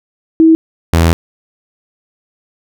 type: tone pair in turn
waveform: sine / sawtooth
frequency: 323 / 83.07 Hz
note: E4 / E2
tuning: -35 / +14 cents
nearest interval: 2 octaves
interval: 2351 cents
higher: first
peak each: -3 dBFS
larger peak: neither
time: 0.4-0.55 / 0.93-1.13 s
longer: second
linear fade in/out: 0 ms
effects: none